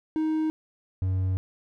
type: tone pair in turn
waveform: triangle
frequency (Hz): 313.6 / 93.61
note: D#4 / F#2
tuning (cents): +14 / +21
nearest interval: octave + major sixth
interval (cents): 2093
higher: first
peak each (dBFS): -21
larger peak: neither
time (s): 0.16-0.5 / 1.02-1.37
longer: second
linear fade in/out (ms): 0
effects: none